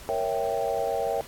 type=chord; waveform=sine; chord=A# diminished seventh; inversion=none; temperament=equal; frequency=466.2 / 554.4 / 659.3 / 784 Hz; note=A#4 / C#5 / E5 / G5; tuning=0 / 0 / 0 / 0 cents; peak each=-30 dBFS; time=0.09-1.21 s; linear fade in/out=0 ms; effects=pink hiss -45 dBFS RMS until 1.27 s + AAC 64 kbps